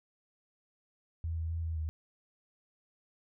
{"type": "tone with pitch steps", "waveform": "sine", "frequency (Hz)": [82.2, 81.3, 82.8, 81.4, 78.6], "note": ["E2", "E2", "E2", "E2", "D#2"], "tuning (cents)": [-4, -23, 8, -21, 18], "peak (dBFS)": -32, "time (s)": [1.24, 1.89], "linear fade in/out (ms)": 0, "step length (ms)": 130, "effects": []}